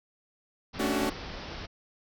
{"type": "low-pass noise", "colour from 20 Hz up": "pink", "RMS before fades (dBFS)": -40, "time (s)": [0.73, 1.67], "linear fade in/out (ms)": 20, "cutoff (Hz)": 5600, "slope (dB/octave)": 96}
{"type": "chord", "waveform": "sawtooth", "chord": "D major seventh", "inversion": "second", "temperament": "equal with one note detuned", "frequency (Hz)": [220, 277.2, 293.7, 375.8], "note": ["A3", "C#4", "D4", "F#4"], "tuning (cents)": [0, 0, 0, 27], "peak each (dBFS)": -28, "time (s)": [0.79, 1.1], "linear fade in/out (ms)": 10}
{"effects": []}